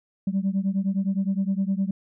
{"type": "beating tone pair", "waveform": "sine", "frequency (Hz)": [190.1, 199.8], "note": ["F#3", "G3"], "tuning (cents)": [47, 33], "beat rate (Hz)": 9.7, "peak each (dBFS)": [-23, -24], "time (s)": [0.27, 1.91], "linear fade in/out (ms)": 5, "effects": ["tanh soft clip ceiling -17 dBFS"]}